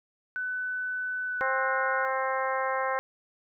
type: tone with pitch glide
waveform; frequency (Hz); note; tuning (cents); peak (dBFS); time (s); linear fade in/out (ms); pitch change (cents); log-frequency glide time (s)
sine; 1500 to 1464; F#6 to F#6; +23 to -19; -29; 0.36-2.05; 0; -42; 1.27-1.73
type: harmonic tone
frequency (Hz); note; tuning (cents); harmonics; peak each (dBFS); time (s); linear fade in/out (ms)
263.9; C4; +15; 2 / 3 / 4 / 5 / 6 / 7 / 8; -31 / -33 / -31 / -36 / -36 / -37 / -41; 1.41-2.99; 0
effects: none